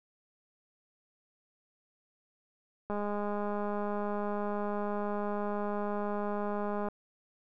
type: click train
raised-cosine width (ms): 1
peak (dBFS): -22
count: 822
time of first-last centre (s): 2.9-6.885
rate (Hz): 206
effects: none